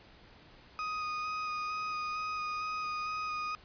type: tone with vibrato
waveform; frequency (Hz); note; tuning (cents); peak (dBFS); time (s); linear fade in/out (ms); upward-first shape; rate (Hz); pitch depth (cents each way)
35% pulse; 1244.5; D#6; 0; -32; 0.79-3.55; 0; square; 2.2; 10
effects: pink hiss -57 dBFS RMS until 3.64 s + resampled to 11025 Hz